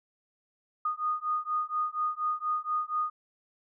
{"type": "beating tone pair", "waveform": "sine", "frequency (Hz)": [1231, 1235.2], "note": ["D#6", "D#6"], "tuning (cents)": [-19, -13], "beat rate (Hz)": 4.2, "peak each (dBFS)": -31, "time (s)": [0.85, 3.1], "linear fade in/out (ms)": 5, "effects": []}